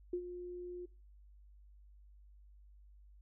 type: tone with ADSR envelope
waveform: sine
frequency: 355.7 Hz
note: F4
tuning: 32 cents sharp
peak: -32 dBFS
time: 0.13-0.86 s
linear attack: 5 ms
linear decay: 74 ms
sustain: -10 dB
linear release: 11 ms
effects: noise-tail reverb RT60 0.3 s tail -20 dB re dry + added 50 Hz sine -57 dBFS peak until 3.21 s